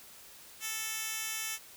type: tone with high-pass filter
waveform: 10% pulse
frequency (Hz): 440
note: A4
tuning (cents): 0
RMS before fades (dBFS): -37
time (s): 0.6-1.59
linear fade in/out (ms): 50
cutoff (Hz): 3300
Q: 0.57
effects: white hiss -53 dBFS RMS until 1.76 s